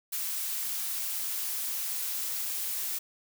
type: noise with high-pass filter sweep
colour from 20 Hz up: blue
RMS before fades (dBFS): -33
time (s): 0.12-2.99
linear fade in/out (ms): 10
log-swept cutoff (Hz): 980 to 230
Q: 0.87
effects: none